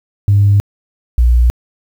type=tone pair in turn; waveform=sine; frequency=101 / 60.05 Hz; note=G#2 / B1; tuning=-48 / -48 cents; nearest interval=major sixth; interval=900 cents; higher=first; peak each=-5 dBFS; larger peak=neither; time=0.28-0.6 / 1.18-1.5 s; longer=neither; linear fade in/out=0 ms; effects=tanh soft clip ceiling -2 dBFS + 7-bit